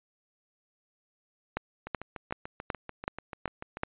two click trains, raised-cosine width 0.5 ms, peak -23 / -14 dBFS, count 14 / 7, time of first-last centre 1.87-3.771 / 1.57-3.834 s, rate 6.84 / 2.65 Hz, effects resampled to 8000 Hz

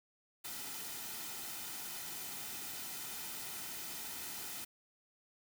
white noise with comb filter, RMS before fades -44 dBFS, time 0.44-4.65 s, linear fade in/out 10 ms, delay 1.8 ms, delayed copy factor -0.5, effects none

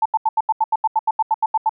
sine tone bursts, 880 Hz, A5, in tune, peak -13 dBFS, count 15, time 0.02-1.694 s, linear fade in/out 5 ms, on 36 ms, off 81 ms, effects none

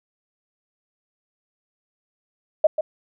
sine tone with echo, 621 Hz, D#5, 3 cents flat, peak -10 dBFS, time 2.64-2.67 s, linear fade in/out 5 ms, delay 140 ms, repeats 1, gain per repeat -9 dB, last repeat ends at 2.81 s, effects none

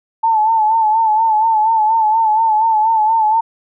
sine tone with vibrato, 880 Hz, A5, in tune, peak -10 dBFS, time 0.23-3.41 s, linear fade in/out 10 ms, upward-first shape sine, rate 4.2 Hz, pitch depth 60 cents each way, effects none

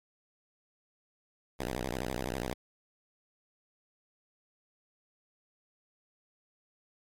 5% pulse tone with vibrato, 62.4 Hz, B1, 19 cents sharp, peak -22 dBFS, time 1.59-2.54 s, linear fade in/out 10 ms, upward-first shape square, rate 12 Hz, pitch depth 190 cents each way, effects MP3 64 kbps

